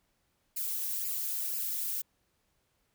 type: noise with flanger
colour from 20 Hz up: violet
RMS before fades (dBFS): -34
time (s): 0.56-2.02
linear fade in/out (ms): 10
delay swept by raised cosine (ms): 0.41 to 2.71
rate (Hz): 2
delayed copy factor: +1
effects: pink hiss -75 dBFS RMS until 2.94 s